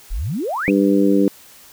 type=exponential sweep; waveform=sine; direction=up; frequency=32.62 to 2806 Hz; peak=-20 dBFS; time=0.1-0.71 s; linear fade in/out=20 ms
type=harmonic tone; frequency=98.9 Hz; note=G2; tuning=16 cents sharp; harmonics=2 / 3 / 4 / 5; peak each=-17 / -15 / -20 / -21 dBFS; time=0.68-1.28 s; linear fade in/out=0 ms
effects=white hiss -45 dBFS RMS until 1.72 s